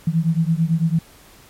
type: beating tone pair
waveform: sine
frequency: 160 / 169 Hz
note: D#3 / E3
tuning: +49 / +43 cents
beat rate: 9 Hz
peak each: -18 / -19 dBFS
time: 0.07-0.99 s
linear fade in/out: 5 ms
effects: pink hiss -48 dBFS RMS until 1.49 s + MP3 64 kbps